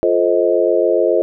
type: chord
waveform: sine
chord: F dominant seventh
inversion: none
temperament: just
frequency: 349.2 / 436.5 / 523.8 / 628.6 Hz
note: F4 / A4 / C5 / Eb5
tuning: 0 / -14 / +2 / +18 cents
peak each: -17 dBFS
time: 0.03-1.22 s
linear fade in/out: 0 ms
effects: none